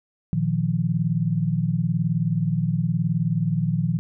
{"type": "chord", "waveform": "sine", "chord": "Bb suspended fourth", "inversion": "none", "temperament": "equal", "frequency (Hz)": [116.54, 155.56, 174.61], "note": ["Bb2", "Eb3", "F3"], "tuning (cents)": [0, 0, 0], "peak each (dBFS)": [-26, -23, -24], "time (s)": [0.33, 3.99], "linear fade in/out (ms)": 0, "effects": []}